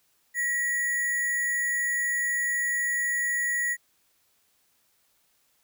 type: tone with sample-and-hold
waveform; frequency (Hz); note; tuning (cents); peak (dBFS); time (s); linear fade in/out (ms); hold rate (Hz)
sine; 1924; B6; -46; -24; 0.34-3.77; 50; 8820
effects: white hiss -68 dBFS RMS until 5.63 s